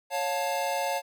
square chord, Db augmented, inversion none, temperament equal with one note detuned, 554.4 / 707.8 / 880 Hz, Db5 / F5 / A5, 0 / +23 / 0 cents, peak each -32 dBFS, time 0.1-1.02 s, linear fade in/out 50 ms, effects none

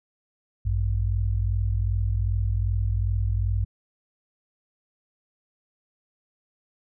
sine tone pair together, 55.42 / 98 Hz, A1 / G2, +13 / 0 cents, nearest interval minor seventh, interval 987 cents, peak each -24 dBFS, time 0.65-3.65 s, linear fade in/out 10 ms, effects none

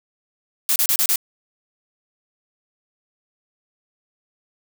blue noise bursts, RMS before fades -18 dBFS, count 5, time 0.69-1.158 s, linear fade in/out 0 ms, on 68 ms, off 32 ms, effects none

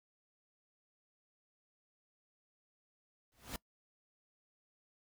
pink noise with exponential growth, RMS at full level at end -39 dBFS, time 3.32-3.56 s, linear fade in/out 1 ms, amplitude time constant 52 ms, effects noise-tail reverb RT60 0.1 s tail -22 dB re dry

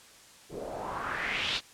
white noise with low-pass filter sweep, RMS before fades -34 dBFS, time 0.49-1.61 s, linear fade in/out 50 ms, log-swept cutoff 400 to 4200 Hz, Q 3.1, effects white hiss -54 dBFS RMS until 1.73 s + low-pass 9000 Hz 12 dB/octave

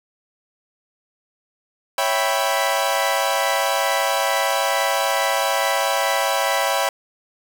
sawtooth chord, C# half-diminished seventh, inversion none, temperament equal, 554.4 / 659.3 / 784 / 987.8 Hz, C#5 / E5 / G5 / B5, 0 / 0 / 0 / 0 cents, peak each -20 dBFS, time 1.98-6.89 s, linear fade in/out 2 ms, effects none

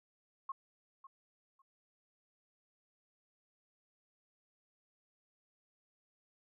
sine tone with echo, 1083 Hz, C#6, 41 cents flat, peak -37 dBFS, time 0.49-0.52 s, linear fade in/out 5 ms, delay 550 ms, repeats 2, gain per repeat -14 dB, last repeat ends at 1.62 s, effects none

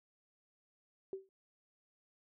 sine tone with exponential decay, 385.1 Hz, G4, 31 cents flat, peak -35 dBFS, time 1.13-1.29 s, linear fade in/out 1 ms, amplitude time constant 34 ms, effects none

